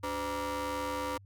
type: ring-modulated tone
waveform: 25% pulse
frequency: 220 Hz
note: A3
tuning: in tune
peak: -26 dBFS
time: 0.03-1.18 s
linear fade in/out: 10 ms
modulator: 729 Hz
effects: added 98 Hz sine -52 dBFS peak until 1.25 s